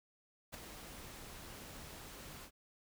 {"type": "noise with ADSR envelope", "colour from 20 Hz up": "pink", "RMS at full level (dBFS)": -44, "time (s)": [0.52, 2.51], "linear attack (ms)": 24, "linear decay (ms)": 8, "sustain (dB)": -7, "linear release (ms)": 68, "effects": []}